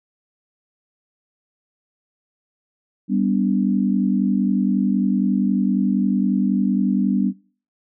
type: chord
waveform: sine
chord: G major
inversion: none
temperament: equal with one note detuned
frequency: 196 / 246.9 / 290.8 Hz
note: G3 / B3 / D4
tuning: 0 / 0 / -17 cents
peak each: -19 / -21 / -23 dBFS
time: 3.08-7.33 s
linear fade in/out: 50 ms
effects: noise-tail reverb RT60 0.4 s tail -20 dB re dry